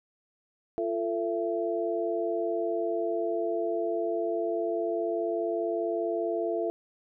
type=tone cluster; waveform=sine; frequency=345 / 445.2 / 670 Hz; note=F4 / A4 / E5; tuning=-21 / +20 / +28 cents; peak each=-31 dBFS; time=0.78-6.7 s; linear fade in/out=0 ms; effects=none